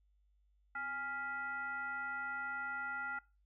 sine tone with frequency modulation, 1397 Hz, F6, in tune, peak -38 dBFS, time 0.75-3.19 s, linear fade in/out 5 ms, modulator 571 Hz, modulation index 0.8, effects noise-tail reverb RT60 0.3 s tail -22 dB re dry + added 50 Hz sine -69 dBFS peak until 3.45 s

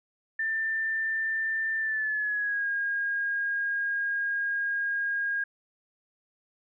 sine tone with pitch glide, 1785 to 1627.4 Hz, A6 to G#6, +24 to -36 cents, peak -26 dBFS, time 0.39-5.44 s, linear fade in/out 5 ms, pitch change -160 cents, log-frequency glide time 1.77-2.68 s, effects none

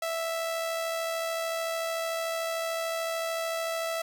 sawtooth tone with amplitude modulation, 659.3 Hz, E5, in tune, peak -24 dBFS, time 0.02-4.02 s, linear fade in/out 5 ms, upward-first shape sine, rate 73.5 Hz, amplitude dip 30%, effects 10-bit

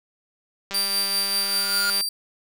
click train, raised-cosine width 0.2 ms, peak -15 dBFS, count 257, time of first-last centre 0.71-2.009 s, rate 197 Hz
sawtooth tone with tremolo, 4699 Hz, D8, in tune, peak -17 dBFS, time 0.74-2.09 s, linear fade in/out 5 ms, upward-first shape triangle, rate 5.1 Hz, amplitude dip 45%
square tone with exponential growth, 1418 Hz, F6, 26 cents sharp, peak -21 dBFS, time 1.11-1.9 s, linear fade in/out 2 ms, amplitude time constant 170 ms
effects none

